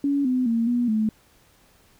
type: tone with pitch steps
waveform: sine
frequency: 282.1 / 254 / 229.8 / 242 / 217.1 Hz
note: C#4 / B3 / A#3 / B3 / A3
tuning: +30 / +49 / -25 / -35 / -23 cents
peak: -19 dBFS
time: 0.04-1.09 s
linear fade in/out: 2 ms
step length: 210 ms
effects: pink hiss -58 dBFS RMS until 1.99 s